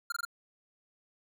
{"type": "tone bursts", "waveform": "square", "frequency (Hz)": 1396.9, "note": "F6", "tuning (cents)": 0, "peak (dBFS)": -32, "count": 4, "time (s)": [0.1, 0.251], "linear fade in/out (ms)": 5, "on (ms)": 22, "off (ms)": 21, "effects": []}